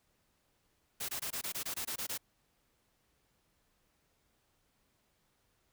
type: noise bursts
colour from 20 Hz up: white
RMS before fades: -38 dBFS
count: 11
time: 1-2.178 s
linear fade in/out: 10 ms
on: 88 ms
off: 21 ms
effects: pink hiss -75 dBFS RMS until 5.72 s